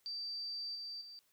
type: tone with level steps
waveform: sine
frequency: 4658 Hz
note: D8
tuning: 15 cents flat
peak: -39 / -42 / -49 dBFS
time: 0.06-1.19 s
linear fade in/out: 0 ms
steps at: 0.75 / 1.01 s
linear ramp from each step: 5 ms
effects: white hiss -74 dBFS RMS until 1.32 s